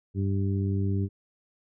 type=harmonic tone; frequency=98 Hz; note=G2; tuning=in tune; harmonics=1 / 2 / 3 / 4; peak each=-25 / -31 / -35 / -37 dBFS; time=0.14-1.09 s; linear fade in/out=50 ms; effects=none